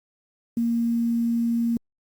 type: tone with quantisation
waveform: sine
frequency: 233.1 Hz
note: A#3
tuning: in tune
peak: -20 dBFS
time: 0.57-1.77 s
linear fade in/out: 2 ms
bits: 8
effects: Opus 48 kbps